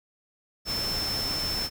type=tone in noise; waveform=sine; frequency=5310 Hz; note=E8; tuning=12 cents sharp; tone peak=-28 dBFS; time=0.65-1.7 s; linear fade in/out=50 ms; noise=pink; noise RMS=-34 dBFS; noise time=0.65-1.7 s; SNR=+3 dB; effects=none